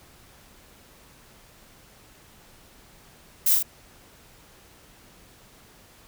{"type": "noise with echo", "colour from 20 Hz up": "violet", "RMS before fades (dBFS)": -20, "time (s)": [3.46, 3.55], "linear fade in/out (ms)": 5, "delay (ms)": 39, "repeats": 2, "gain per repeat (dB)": -3, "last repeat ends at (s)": 3.628, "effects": ["pink hiss -53 dBFS RMS until 6.07 s"]}